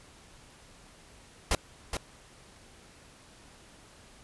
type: noise with echo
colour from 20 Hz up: pink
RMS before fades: -25 dBFS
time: 1.51-1.55 s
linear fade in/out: 2 ms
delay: 420 ms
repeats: 1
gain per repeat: -7 dB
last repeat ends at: 1.97 s
effects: pink hiss -55 dBFS RMS until 4.23 s + resampled to 24000 Hz